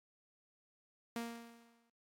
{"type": "tone with exponential decay", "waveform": "sawtooth", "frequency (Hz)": 233.1, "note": "A#3", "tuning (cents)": 0, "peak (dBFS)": -33, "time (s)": [1.16, 1.9], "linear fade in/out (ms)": 2, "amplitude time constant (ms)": 160, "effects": ["noise-tail reverb RT60 0.1 s tail -17 dB re dry", "AAC 48 kbps"]}